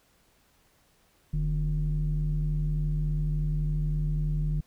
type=tone pair together; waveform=sine; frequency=42.85 / 152 Hz; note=F1 / D#3; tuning=-32 / -40 cents; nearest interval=octave + minor seventh; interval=2192 cents; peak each=-26 dBFS; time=1.33-4.61 s; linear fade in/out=10 ms; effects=tanh soft clip ceiling -20 dBFS + pink hiss -65 dBFS RMS until 4.66 s